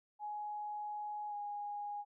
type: tone with pitch glide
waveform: sine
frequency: 837 to 823.6 Hz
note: G#5 to G#5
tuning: +13 to -15 cents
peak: -39 dBFS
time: 0.19-2.05 s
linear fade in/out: 50 ms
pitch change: -28 cents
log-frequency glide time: 1.29-1.34 s
effects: none